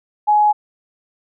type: tone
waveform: sine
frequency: 840 Hz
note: G#5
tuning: 19 cents sharp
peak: -10 dBFS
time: 0.27-0.53 s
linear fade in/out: 20 ms
effects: none